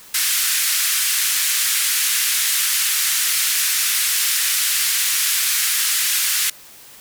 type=band-pass noise; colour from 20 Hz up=white; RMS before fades=-19 dBFS; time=0.14-6.5 s; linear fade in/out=5 ms; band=1500 to 14000 Hz; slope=24 dB/octave; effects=white hiss -43 dBFS RMS until 7 s